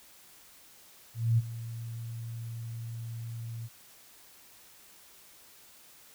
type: tone with ADSR envelope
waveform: sine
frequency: 115.2 Hz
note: A#2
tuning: 20 cents flat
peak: -20 dBFS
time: 1.14-3.69 s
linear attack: 240 ms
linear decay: 32 ms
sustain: -16 dB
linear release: 37 ms
effects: white hiss -56 dBFS RMS until 6.14 s